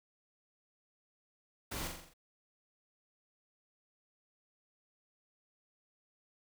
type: noise with echo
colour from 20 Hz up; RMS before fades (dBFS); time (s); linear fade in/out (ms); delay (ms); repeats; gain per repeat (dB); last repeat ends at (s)
pink; -41; 1.71-1.88; 10; 43; 6; -4; 2.138
effects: none